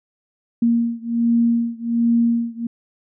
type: beating tone pair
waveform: sine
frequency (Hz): 233.1 / 234.4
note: A#3 / A#3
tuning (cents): 0 / +10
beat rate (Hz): 1.3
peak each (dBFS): -18 / -19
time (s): 0.62-2.67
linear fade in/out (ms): 5
effects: none